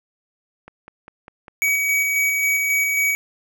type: click train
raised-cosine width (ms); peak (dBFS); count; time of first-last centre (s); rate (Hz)
0.5; -24; 6; 0.68-1.682; 4.99
type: tone with tremolo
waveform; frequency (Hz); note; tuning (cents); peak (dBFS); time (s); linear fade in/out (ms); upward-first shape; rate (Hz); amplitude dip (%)
square; 2266; C#7; +37; -17; 1.62-3.15; 0; square; 3.7; 25
effects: none